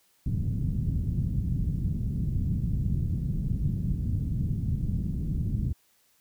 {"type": "low-pass noise", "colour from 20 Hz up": "white", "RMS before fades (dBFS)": -28, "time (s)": [0.26, 5.73], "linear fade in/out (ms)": 5, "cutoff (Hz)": 170, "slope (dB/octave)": 24, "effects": ["white hiss -66 dBFS RMS until 6.2 s"]}